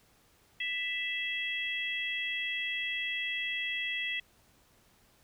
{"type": "harmonic tone", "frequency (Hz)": 660, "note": "E5", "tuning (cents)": 2, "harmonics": [3, 4, 5], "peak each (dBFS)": [-35, -36, -37], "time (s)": [0.6, 4.2], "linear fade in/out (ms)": 5, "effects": ["pink hiss -65 dBFS RMS until 5.23 s"]}